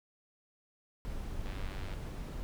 brown noise, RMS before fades -39 dBFS, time 1.05-2.43 s, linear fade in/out 0 ms
click train, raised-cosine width 0.3 ms, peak -32 dBFS, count 47, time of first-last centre 1.46-1.937 s, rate 96.5 Hz
effects none

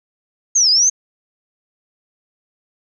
sine linear two-way sweep, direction down then up, 6600 to 4810 to 6460 Hz, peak -10 dBFS, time 0.55-0.9 s, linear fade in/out 10 ms, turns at 0.7 s, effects none

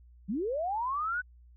sine linear sweep, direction up, 169.9 to 1519 Hz, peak -29 dBFS, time 0.28-1.22 s, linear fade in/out 20 ms, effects added 60 Hz sine -53 dBFS peak until 1.56 s

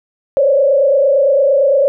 sine tone with frequency modulation, 554.4 Hz, C#5, in tune, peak -8 dBFS, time 0.37-1.88 s, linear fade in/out 0 ms, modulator 28.8 Hz, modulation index 1.2, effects none

